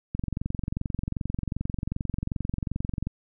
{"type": "click train", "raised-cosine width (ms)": 5, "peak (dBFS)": -16, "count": 67, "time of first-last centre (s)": [0.15, 3.07], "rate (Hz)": 22.6, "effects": []}